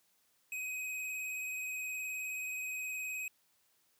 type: tone with vibrato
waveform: square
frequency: 2522 Hz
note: D#7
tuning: 23 cents sharp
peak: -38 dBFS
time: 0.52-3.28 s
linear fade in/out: 2 ms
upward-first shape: triangle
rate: 19 Hz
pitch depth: 21 cents each way
effects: white hiss -73 dBFS RMS until 3.99 s + high-pass 80 Hz 12 dB/octave